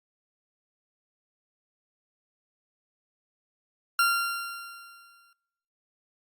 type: tone with exponential decay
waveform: 40% pulse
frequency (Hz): 1383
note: F6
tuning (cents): -17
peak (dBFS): -18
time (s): 3.99-5.33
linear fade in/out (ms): 2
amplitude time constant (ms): 290
effects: noise-tail reverb RT60 0.9 s tail -24 dB re dry + Opus 48 kbps